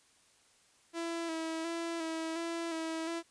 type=tone with vibrato; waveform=sawtooth; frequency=329.2 Hz; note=E4; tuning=2 cents flat; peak=-31 dBFS; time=0.93-3.23 s; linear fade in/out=50 ms; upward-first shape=square; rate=1.4 Hz; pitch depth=29 cents each way; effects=white hiss -66 dBFS RMS until 3.3 s + resampled to 22050 Hz